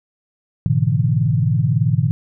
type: chord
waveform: sine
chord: E dominant seventh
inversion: first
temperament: equal with one note detuned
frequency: 106.19 / 123.47 / 146.83 / 164.81 Hz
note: G#2 / B2 / D3 / E3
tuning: +39 / 0 / 0 / 0 cents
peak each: -20 / -18 / -19 / -21 dBFS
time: 0.66-2.11 s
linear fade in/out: 0 ms
effects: none